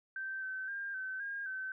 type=tone with pitch steps; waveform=sine; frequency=1556 / 1534 / 1602 / 1532 / 1619 / 1534 Hz; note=G6 / G6 / G6 / G6 / G#6 / G6; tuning=-13 / -38 / +37 / -40 / -45 / -38 cents; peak=-37 dBFS; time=0.16-1.72 s; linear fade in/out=2 ms; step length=260 ms; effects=none